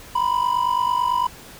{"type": "ring-modulated tone", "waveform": "triangle", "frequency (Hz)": 987.8, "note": "B5", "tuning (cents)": 0, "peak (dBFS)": -13, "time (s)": [0.15, 1.27], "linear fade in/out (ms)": 5, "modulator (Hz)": 24.5, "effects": ["pink hiss -42 dBFS RMS until 1.59 s"]}